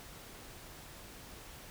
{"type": "silence", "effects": ["pink hiss -51 dBFS RMS until 1.7 s"]}